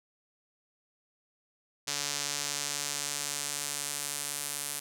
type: tone with band-pass filter sweep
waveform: sawtooth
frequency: 143.9 Hz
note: D3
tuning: 35 cents flat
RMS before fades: -35 dBFS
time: 1.87-4.8 s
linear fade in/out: 10 ms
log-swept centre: 6100 to 10000 Hz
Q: 1.4
effects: none